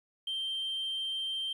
sine tone, 3143 Hz, G7, 4 cents sharp, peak -30 dBFS, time 0.27-1.53 s, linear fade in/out 5 ms, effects tanh soft clip ceiling -30 dBFS + 11-bit

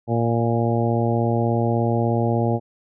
harmonic tone with a mistuned harmonic, 116.54 Hz, A#2, in tune, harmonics 1 / 2 / 3 / 4 / 5 / 6 / 7, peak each -21 / -24 / -26 / -27 / -28 / -29 / -29 dBFS, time 0.07-2.6 s, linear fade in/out 50 ms, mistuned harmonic 7, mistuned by +15 cents, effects none

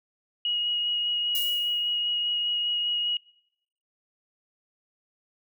sine tone with vibrato, 2892 Hz, F#7, 40 cents flat, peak -24 dBFS, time 0.45-3.17 s, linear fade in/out 2 ms, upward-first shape triangle, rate 5 Hz, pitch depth 11 cents each way
violet noise with exponential decay, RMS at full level -29 dBFS, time 1.35-2 s, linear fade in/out 1 ms, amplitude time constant 140 ms
effects noise-tail reverb RT60 0.8 s tail -26 dB re dry

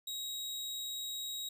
sawtooth tone, 3809 Hz, A#7, 37 cents sharp, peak -35 dBFS, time 0.07-1.49 s, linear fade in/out 5 ms, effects none

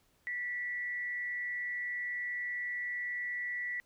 sine tone with frequency modulation, 1955 Hz, B6, 18 cents flat, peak -34 dBFS, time 0.27-3.8 s, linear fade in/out 0 ms, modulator 179 Hz, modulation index 0.31, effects pink hiss -71 dBFS RMS until 3.85 s

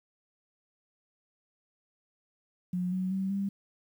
sine tone with pitch steps, 180 / 185.7 / 191.59 / 197.66 Hz, F#3 / F#3 / G3 / G3, -47 / +7 / -39 / +15 cents, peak -28 dBFS, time 2.73-3.49 s, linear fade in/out 5 ms, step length 190 ms, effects 10-bit

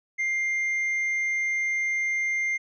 triangle tone, 2100 Hz, C7, 6 cents sharp, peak -22 dBFS, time 0.18-2.58 s, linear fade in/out 20 ms, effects resampled to 16000 Hz

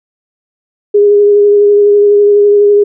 sine tone with vibrato, 410.3 Hz, G#4, 21 cents flat, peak -3 dBFS, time 0.94-2.84 s, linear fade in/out 10 ms, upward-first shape sine, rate 12 Hz, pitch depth 16 cents each way, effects none

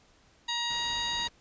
harmonic tone, 947 Hz, A#5, 27 cents sharp, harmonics 1 / 2 / 3 / 4 / 5 / 7, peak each -36 / -37 / -39 / -32 / -39 / -41 dBFS, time 0.48-1.28 s, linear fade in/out 10 ms
pink noise, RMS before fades -46 dBFS, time 0.7-1.29 s, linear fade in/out 5 ms
effects pink hiss -62 dBFS RMS until 1.4 s + resampled to 16000 Hz

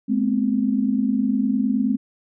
sine tone cluster, 211.9 / 241.4 / 261.1 Hz, G#3 / B3 / C4, +35 / -39 / -3 cents, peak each -21 / -26 / -21 dBFS, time 0.08-1.97 s, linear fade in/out 20 ms, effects none

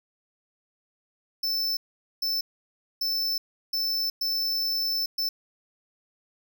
square tone bursts at uneven times, 5290 Hz, E8, 5 cents sharp, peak -25 dBFS, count 6, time 1.43-1.77 / 2.22-2.41 / 3.01-3.38 / 3.73-4.1 / 4.21-5.06 / 5.18-5.29 s, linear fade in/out 5 ms, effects none

